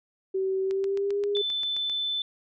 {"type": "tone with pitch glide", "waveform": "sine", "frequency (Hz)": [382.1, 407.2], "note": ["G4", "G#4"], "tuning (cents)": [-44, -34], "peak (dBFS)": -24, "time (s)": [0.34, 1.42], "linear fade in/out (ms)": 10, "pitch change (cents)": 110, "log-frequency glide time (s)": [0.63, 1.24]}
{"type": "click train", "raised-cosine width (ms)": 0.2, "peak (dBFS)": -25, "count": 10, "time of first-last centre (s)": [0.71, 1.897], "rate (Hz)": 7.58}
{"type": "tone", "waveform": "sine", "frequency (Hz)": 3520, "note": "A7", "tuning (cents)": 0, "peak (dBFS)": -26, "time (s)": [1.35, 2.22], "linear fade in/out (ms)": 2}
{"effects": []}